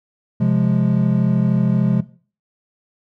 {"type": "chord", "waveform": "triangle", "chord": "F minor", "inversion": "second", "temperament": "equal", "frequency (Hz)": [130.81, 174.61, 207.7], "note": ["C3", "F3", "Ab3"], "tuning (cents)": [0, 0, 0], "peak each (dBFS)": -16, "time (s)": [0.4, 2.01], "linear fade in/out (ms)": 10, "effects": ["noise-tail reverb RT60 0.4 s tail -17 dB re dry"]}